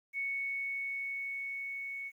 sine tone with level ramp, 2217 Hz, C#7, in tune, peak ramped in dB -32 to -38 dBFS, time 0.13-2.12 s, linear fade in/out 50 ms, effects 11-bit

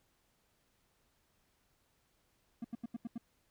triangle tone bursts, 233.1 Hz, A#3, in tune, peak -35 dBFS, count 6, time 2.62-3.18 s, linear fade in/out 5 ms, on 25 ms, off 82 ms, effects pink hiss -75 dBFS RMS until 3.5 s

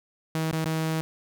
sawtooth tone with dropouts, 159.7 Hz, D#3, 45 cents sharp, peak -21 dBFS, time 0.35-1.01 s, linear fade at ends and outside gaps 0 ms, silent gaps 0.512-0.529 / 0.644-0.657 s, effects none

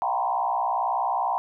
sine tone with frequency modulation, 858 Hz, A5, 44 cents flat, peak -22 dBFS, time 0.02-1.38 s, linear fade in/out 0 ms, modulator 61.1 Hz, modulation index 2.7, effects none

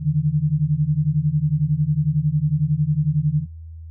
sine beating tone pair, 144.7 / 155.7 Hz, D3 / D#3, -25 / +2 cents, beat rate 11 Hz, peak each -19 dBFS, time 0-3.46 s, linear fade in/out 50 ms, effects noise-tail reverb RT60 0.2 s tail -18 dB re dry + added 81 Hz sine -34 dBFS peak until 3.9 s

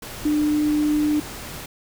sine tone in noise, 299.8 Hz, D4, 36 cents sharp, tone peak -17 dBFS, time 0.25-1.2 s, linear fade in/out 5 ms, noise pink, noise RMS -35 dBFS, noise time 0.02-1.66 s, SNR +15 dB, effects none

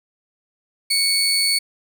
30% pulse tone pair together, 2227 / 4454 Hz, C#7 / C#8, +7 / +7 cents, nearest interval octave, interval 1200 cents, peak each -20 / -16 dBFS, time 0.9-1.59 s, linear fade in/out 10 ms, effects none

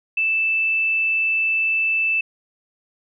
sine tone, 2641 Hz, E7, 3 cents sharp, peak -17 dBFS, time 0.17-2.21 s, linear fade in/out 5 ms, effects none

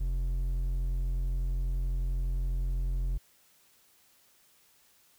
triangle tone with hard clipping, 44.11 Hz, F1, 18 cents sharp, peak -29 dBFS, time 0-3.18 s, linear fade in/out 10 ms, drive 9 dB, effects white hiss -64 dBFS RMS until 5.18 s

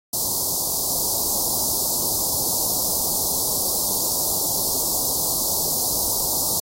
white band-stop noise, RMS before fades -22 dBFS, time 0.13-6.6 s, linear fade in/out 5 ms, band 1000 to 4300 Hz, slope 48 dB/octave, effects AAC 48 kbps

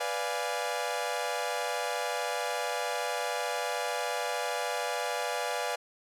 sawtooth chord, B diminished seventh, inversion none, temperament equal, 493.9 / 587.3 / 698.5 / 830.6 Hz, B4 / D5 / F5 / Ab5, 0 / 0 / 0 / 0 cents, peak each -32 dBFS, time 0-5.76 s, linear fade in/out 10 ms, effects low-pass 12000 Hz 12 dB/octave

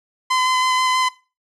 sawtooth tone with vibrato, 1022 Hz, C6, 41 cents flat, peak -12 dBFS, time 0.3-1.09 s, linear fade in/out 10 ms, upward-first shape square, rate 6.2 Hz, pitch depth 9 cents each way, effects noise-tail reverb RT60 0.3 s tail -19 dB re dry + low-pass 7000 Hz 12 dB/octave

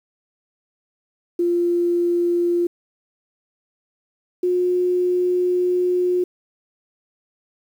sine tone pair in turn, 347.5 / 359.8 Hz, F4 / F#4, -9 / -48 cents, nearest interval minor second, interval 61 cents, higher second, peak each -16 dBFS, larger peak neither, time 1.39-2.67 / 4.43-6.24 s, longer second, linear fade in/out 5 ms, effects 8-bit

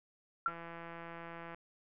sine tone with exponential decay, 1364 Hz, F6, 41 cents flat, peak -25 dBFS, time 0.46-0.56 s, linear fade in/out 2 ms, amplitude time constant 20 ms
click train, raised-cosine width 0.5 ms, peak -32 dBFS, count 180, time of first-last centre 0.48-1.545 s, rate 168 Hz
effects low-pass 3000 Hz 12 dB/octave

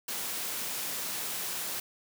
white high-pass noise, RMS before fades -35 dBFS, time 0.08-1.8 s, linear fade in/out 5 ms, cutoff 130 Hz, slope 12 dB/octave, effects none

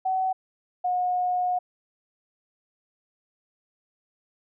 sine tone pair in turn, 754 / 723.9 Hz, F#5 / F#5, +32 / -38 cents, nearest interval minor second, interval 70 cents, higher first, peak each -22 dBFS, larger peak neither, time 0.05-0.33 / 0.84-1.59 s, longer second, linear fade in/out 10 ms, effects none

